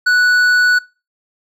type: tone with hard clipping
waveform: sine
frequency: 1478 Hz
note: F#6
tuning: 2 cents flat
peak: -11 dBFS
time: 0.06-0.79 s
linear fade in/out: 10 ms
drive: 7 dB
effects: noise-tail reverb RT60 0.3 s tail -22 dB re dry